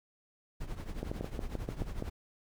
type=noise with tremolo; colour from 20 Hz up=brown; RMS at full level=-36 dBFS; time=0.6-2.1 s; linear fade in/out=10 ms; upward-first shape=triangle; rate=11 Hz; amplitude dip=80%
type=clicks; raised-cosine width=2 ms; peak=-22 dBFS; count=9; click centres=1.03 / 1.115 / 1.21 / 1.244 / 1.392 / 1.553 / 1.689 / 1.82 / 2.024 s
effects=none